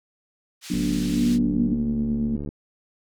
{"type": "band-pass noise", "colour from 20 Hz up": "pink", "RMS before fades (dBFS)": -39, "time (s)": [0.61, 1.39], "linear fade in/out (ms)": 50, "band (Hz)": [2700, 8200], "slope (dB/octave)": 12}
{"type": "chord", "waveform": "sine", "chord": "B minor", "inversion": "second", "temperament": "equal with one note detuned", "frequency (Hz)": [185, 241.4, 293.7], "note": ["F#3", "B3", "D4"], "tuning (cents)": [0, -39, 0], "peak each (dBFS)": -26, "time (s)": [0.7, 1.74], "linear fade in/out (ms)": 5}
{"type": "click train", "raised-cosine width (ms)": 3, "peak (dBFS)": -20, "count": 128, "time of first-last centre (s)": [0.74, 2.489], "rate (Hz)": 72.6}
{"type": "tone with pitch glide", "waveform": "sine", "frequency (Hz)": [239.4, 226.5], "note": ["A#3", "A#3"], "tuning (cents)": [46, -50], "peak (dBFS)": -22, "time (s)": [1.1, 2.36], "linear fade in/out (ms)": 2, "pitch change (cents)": -96, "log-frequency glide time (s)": [1.45, 1.96]}
{"effects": []}